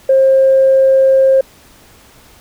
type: tone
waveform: sine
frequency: 533 Hz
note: C5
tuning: 32 cents sharp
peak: -5 dBFS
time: 0.09-1.41 s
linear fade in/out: 5 ms
effects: tanh soft clip ceiling -1 dBFS + pink hiss -44 dBFS RMS until 2.4 s